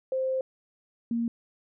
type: tone pair in turn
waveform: sine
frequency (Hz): 523.3 / 233.1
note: C5 / A#3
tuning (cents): 0 / 0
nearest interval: octave + major second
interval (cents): 1400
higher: first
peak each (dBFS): -25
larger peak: neither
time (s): 0.12-0.41 / 1.11-1.28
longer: first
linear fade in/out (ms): 2
effects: none